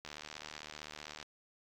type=click train; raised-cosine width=0.2 ms; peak=-27 dBFS; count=90; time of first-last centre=0.05-1.227 s; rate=75.6 Hz; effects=AAC 64 kbps